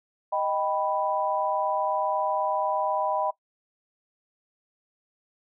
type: chord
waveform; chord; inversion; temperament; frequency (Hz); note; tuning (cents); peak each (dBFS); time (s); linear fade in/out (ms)
sine; Eb augmented; none; equal; 622.3 / 784 / 987.8; Eb5 / G5 / B5; 0 / 0 / 0; -28; 0.32-3.31; 10
effects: noise-tail reverb RT60 0.1 s tail -19 dB re dry